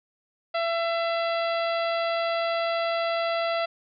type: harmonic tone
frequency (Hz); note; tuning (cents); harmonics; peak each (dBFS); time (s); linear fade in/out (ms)
671; E5; +31; 1 / 2 / 3 / 4 / 5 / 6 / 7; -25 / -31 / -35 / -37 / -39 / -41 / -42; 0.54-3.66; 10
effects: none